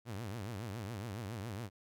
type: tone with vibrato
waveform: sawtooth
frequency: 107.2 Hz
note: A2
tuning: 45 cents flat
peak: -36 dBFS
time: 0.05-1.7 s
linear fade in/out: 50 ms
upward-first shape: triangle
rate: 7.2 Hz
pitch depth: 270 cents each way
effects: none